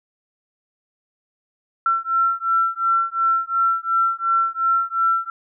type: beating tone pair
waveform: sine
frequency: 1349 / 1351.8 Hz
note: E6 / E6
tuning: +40 / +43 cents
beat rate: 2.8 Hz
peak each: -20 dBFS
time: 1.86-5.3 s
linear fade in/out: 2 ms
effects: none